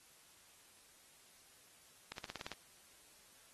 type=accelerating click train; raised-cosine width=0.2 ms; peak=-26 dBFS; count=8; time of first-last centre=2.12-2.517 s; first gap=62 ms; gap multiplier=0.97; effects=white hiss -64 dBFS RMS until 3.53 s + AAC 32 kbps